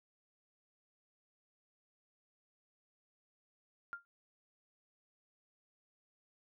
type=tone with exponential decay; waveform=sine; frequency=1396.9 Hz; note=F6; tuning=in tune; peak=-36 dBFS; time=3.93-4.05 s; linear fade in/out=0 ms; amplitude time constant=24 ms; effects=none